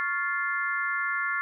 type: harmonic tone with a mistuned harmonic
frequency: 349 Hz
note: F4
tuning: 1 cent flat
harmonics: 3 / 4 / 5 / 6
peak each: -33 / -30 / -30 / -34 dBFS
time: 0-1.41 s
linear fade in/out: 0 ms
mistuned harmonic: 3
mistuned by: +100 cents
effects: none